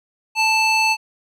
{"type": "tone with band-pass filter", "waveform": "square", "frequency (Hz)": 880, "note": "A5", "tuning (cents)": 0, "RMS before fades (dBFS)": -17, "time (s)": [0.35, 0.97], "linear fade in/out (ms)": 50, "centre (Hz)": 3000, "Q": 1.2, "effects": []}